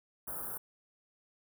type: band-stop noise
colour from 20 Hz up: white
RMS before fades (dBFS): -40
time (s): 0.27-0.58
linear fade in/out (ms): 10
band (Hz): 1500 to 9700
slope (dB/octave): 48
effects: none